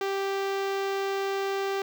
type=tone with notch filter; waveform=sawtooth; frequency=392 Hz; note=G4; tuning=in tune; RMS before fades=-29 dBFS; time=0.01-1.82 s; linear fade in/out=2 ms; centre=10000 Hz; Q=0.51; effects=none